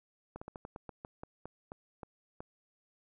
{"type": "slowing click train", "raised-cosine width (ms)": 1, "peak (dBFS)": -29, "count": 13, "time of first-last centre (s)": [0.36, 2.405], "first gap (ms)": 55, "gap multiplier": 1.19, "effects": []}